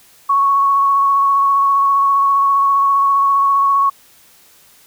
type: tone with vibrato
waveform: sine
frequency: 1108.7 Hz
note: C#6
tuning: in tune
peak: -10 dBFS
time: 0.29-3.9 s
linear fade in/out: 10 ms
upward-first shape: square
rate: 15 Hz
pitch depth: 11 cents each way
effects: white hiss -48 dBFS RMS until 4.86 s